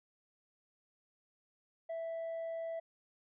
sine tone with tanh clipping, 659.3 Hz, E5, in tune, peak -38 dBFS, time 1.89-2.8 s, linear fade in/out 10 ms, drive 2 dB, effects none

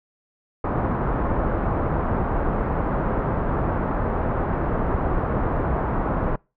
pink low-pass noise, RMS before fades -23 dBFS, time 0.64-6.36 s, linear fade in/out 5 ms, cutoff 1300 Hz, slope 24 dB/octave, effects noise-tail reverb RT60 0.3 s tail -26 dB re dry

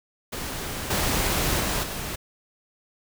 pink noise with level steps, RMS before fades -32 / -24 / -26 / -32 dBFS, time 0.32-2.16 s, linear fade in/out 10 ms, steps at 0.9 / 1.6 / 1.83 s, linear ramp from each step 5 ms, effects none

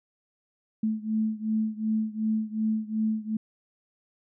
sine beating tone pair, 217.2 / 219.9 Hz, A3 / A3, -22 / -1 cents, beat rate 2.7 Hz, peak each -27 / -29 dBFS, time 0.83-3.37 s, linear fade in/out 5 ms, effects none

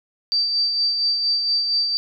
sine tone with tremolo, 4652 Hz, D8, 17 cents flat, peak -16 dBFS, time 0.32-1.97 s, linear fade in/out 0 ms, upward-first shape sine, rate 4.3 Hz, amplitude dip 40%, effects none

